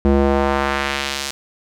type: tone with band-pass filter sweep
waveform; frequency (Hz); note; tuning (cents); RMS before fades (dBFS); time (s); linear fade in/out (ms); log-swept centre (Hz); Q
square; 69.3; C#2; 0; -18; 0.05-1.31; 0; 300 to 6100; 0.92
effects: none